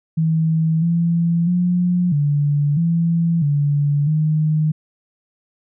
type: tone with pitch steps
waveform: sine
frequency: 160.6 / 168.9 / 177.9 / 145.2 / 167.5 / 144.5 / 154.7 Hz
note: E3 / E3 / F3 / D3 / E3 / D3 / D#3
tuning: -45 / +42 / +32 / -19 / +28 / -28 / -10 cents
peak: -14 dBFS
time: 0.17-4.72 s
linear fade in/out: 10 ms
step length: 650 ms
effects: none